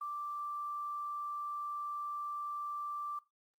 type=tone with quantisation; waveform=sine; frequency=1174.7 Hz; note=D6; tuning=in tune; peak=-37 dBFS; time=0.01-3.19 s; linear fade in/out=5 ms; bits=11; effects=noise-tail reverb RT60 0.2 s tail -17 dB re dry + Opus 32 kbps